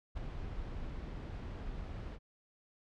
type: noise with ADSR envelope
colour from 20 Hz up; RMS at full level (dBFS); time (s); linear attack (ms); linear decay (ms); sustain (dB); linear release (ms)
brown; -36; 0.15-2.19; 25; 7; -6; 51
effects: low-pass 4000 Hz 12 dB/octave